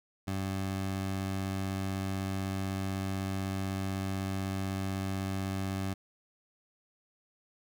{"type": "tone", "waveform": "20% pulse", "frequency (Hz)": 96, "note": "G2", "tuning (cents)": -36, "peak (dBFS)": -27, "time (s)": [0.27, 5.94], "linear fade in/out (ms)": 10, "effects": []}